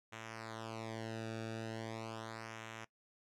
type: tone with flanger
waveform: sawtooth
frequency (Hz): 112.2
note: A2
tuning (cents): +34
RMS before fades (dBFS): -45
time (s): 0.12-2.85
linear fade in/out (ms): 10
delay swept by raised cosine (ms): 0.21 to 0.97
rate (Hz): 0.39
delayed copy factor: -0.85
effects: noise-tail reverb RT60 0.1 s tail -19 dB re dry + low-pass 7000 Hz 12 dB/octave